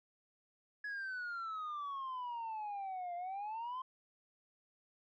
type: exponential two-way sweep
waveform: sine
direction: down then up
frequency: 1694 to 692 to 1052 Hz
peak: -37 dBFS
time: 0.84-3.82 s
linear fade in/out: 5 ms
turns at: 3.15 s
effects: tanh soft clip ceiling -38 dBFS